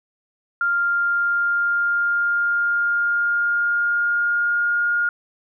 sine tone with pitch glide, 1396.9 to 1421.3 Hz, F6 to F6, 0 to +30 cents, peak -17 dBFS, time 0.61-5.09 s, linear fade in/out 2 ms, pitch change +30 cents, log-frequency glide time 0.73-4.88 s, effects none

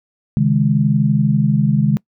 sine chord, C# suspended second, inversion none, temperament equal with one note detuned, 135.19 / 155.56 / 207.7 Hz, C#3 / D#3 / G#3, -43 / 0 / 0 cents, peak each -16 dBFS, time 0.37-1.97 s, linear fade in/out 0 ms, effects noise-tail reverb RT60 0.1 s tail -24 dB re dry

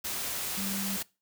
sine tone in noise, 196 Hz, G3, in tune, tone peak -34 dBFS, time 0.57-0.97 s, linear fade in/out 10 ms, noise white, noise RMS -34 dBFS, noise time 0.04-1.03 s, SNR -3 dB, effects noise-tail reverb RT60 0.3 s tail -23 dB re dry

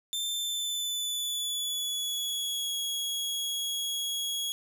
sawtooth tone with pitch glide, 3565 to 3326 Hz, A7 to G#7, +22 to +2 cents, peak -27 dBFS, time 0.13-4.52 s, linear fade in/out 0 ms, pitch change -120 cents, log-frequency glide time 0.28-2.75 s, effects none

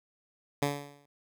10% pulse tone with exponential decay, 143.3 Hz, D3, 42 cents flat, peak -16 dBFS, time 0.62-1.06 s, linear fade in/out 5 ms, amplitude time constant 95 ms, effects none

